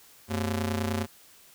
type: ring-modulated tone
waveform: sawtooth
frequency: 157.1 Hz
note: D#3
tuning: 17 cents sharp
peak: -20 dBFS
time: 0.28-1.07 s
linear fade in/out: 50 ms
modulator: 63.6 Hz
effects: white hiss -55 dBFS RMS until 1.54 s